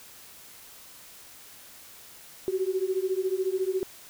sine beating tone pair, 370 / 384 Hz, F#4 / G4, 0 / -36 cents, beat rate 14 Hz, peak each -28 dBFS, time 2.48-3.83 s, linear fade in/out 0 ms, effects white hiss -49 dBFS RMS until 4.09 s

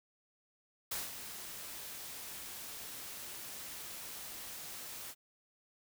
white noise with ADSR envelope, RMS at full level -37 dBFS, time 0.91-5.15 s, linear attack 8 ms, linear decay 180 ms, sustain -9 dB, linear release 49 ms, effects none

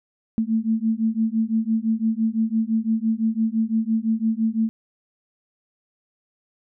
sine beating tone pair, 220 / 225.9 Hz, A3 / A3, 0 / +46 cents, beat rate 5.9 Hz, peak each -22 dBFS, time 0.38-4.69 s, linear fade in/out 0 ms, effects none

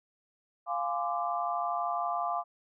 sine chord, D half-diminished seventh, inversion first, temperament equal with one note detuned, 698.5 / 830.6 / 1029.1 / 1174.7 Hz, F5 / Ab5 / C6 / D6, 0 / 0 / -29 / 0 cents, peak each -32 / -37 / -37 / -34 dBFS, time 0.66-2.44 s, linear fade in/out 50 ms, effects none

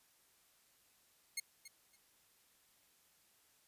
10% pulse tone with echo, 2160 Hz, C#7, 45 cents flat, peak -28 dBFS, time 1.37-1.4 s, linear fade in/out 5 ms, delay 280 ms, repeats 2, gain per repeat -14 dB, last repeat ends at 1.96 s, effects white hiss -71 dBFS RMS until 3.67 s + resampled to 32000 Hz

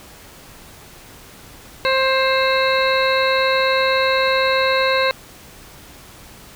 harmonic tone with a mistuned harmonic, 528 Hz, C5, 16 cents sharp, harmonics 1 / 2 / 3 / 4 / 5 / 7 / 8, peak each -18 / -21 / -23 / -24 / -25 / -26 / -27 dBFS, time 1.85-5.11 s, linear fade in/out 0 ms, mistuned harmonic 7, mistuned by +75 cents, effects pink hiss -42 dBFS RMS until 6.55 s

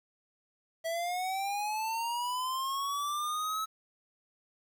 square linear sweep, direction up, 650 to 1302 Hz, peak -32 dBFS, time 0.84-3.66 s, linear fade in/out 20 ms, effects 10-bit

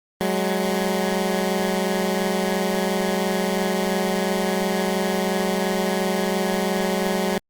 15% pulse tone pair together, 186.7 / 209.6 Hz, F#3 / G#3, +16 / +16 cents, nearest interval major second, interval 200 cents, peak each -16 / -18 dBFS, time 0.21-7.38 s, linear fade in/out 0 ms, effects Opus 24 kbps

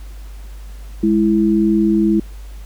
sine tone pair together, 207.7 / 329.7 Hz, G#3 / E4, 0 / 0 cents, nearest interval minor sixth, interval 800 cents, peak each -14 dBFS, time 1.03-2.2 s, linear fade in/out 5 ms, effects added 50 Hz sine -30 dBFS peak until 2.65 s + pink hiss -47 dBFS RMS until 2.65 s

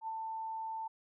sine tone with ADSR envelope, 890 Hz, A5, 20 cents sharp, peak -35 dBFS, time 0.01-0.88 s, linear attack 65 ms, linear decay 32 ms, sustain -2 dB, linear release 10 ms, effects none

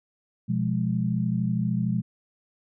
sine chord, F diminished, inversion second, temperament equal, 123.47 / 174.61 / 207.7 Hz, Cb3 / F3 / Ab3, 0 / 0 / 0 cents, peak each -27 dBFS, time 0.48-2.02 s, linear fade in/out 20 ms, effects none

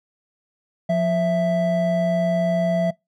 triangle tone pair together, 176.1 / 661.4 Hz, F3 / E5, +15 / +6 cents, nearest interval octave + major seventh, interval 2291 cents, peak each -19 / -17 dBFS, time 0.89-2.91 s, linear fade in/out 10 ms, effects noise-tail reverb RT60 0.2 s tail -24 dB re dry

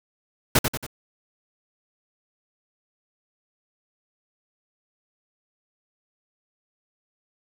pink noise with echo, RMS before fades -17 dBFS, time 0.55-0.59 s, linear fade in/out 5 ms, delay 92 ms, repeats 3, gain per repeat -6 dB, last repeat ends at 0.866 s, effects none

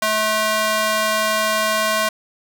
square tone with high-pass filter, 215.9 Hz, A3, 33 cents flat, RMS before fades -19 dBFS, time 0.02-2.09 s, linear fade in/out 5 ms, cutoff 840 Hz, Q 1, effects none

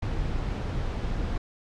brown noise, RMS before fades -29 dBFS, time 0.02-1.38 s, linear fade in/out 5 ms, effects low-pass 5000 Hz 12 dB/octave

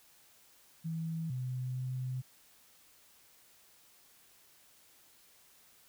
sine tone with pitch steps, 162.9 / 127.3 / 128.3 Hz, E3 / C3 / C3, -20 / -47 / -34 cents, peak -34 dBFS, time 0.84-2.22 s, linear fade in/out 20 ms, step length 460 ms, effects white hiss -63 dBFS RMS until 5.88 s

